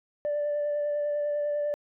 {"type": "tone with vibrato", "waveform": "sine", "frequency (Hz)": 587.3, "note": "D5", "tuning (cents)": 0, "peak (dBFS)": -24, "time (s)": [0.25, 1.74], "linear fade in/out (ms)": 0, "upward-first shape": "sine", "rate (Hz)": 10, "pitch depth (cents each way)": 14, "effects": ["tanh soft clip ceiling -23 dBFS"]}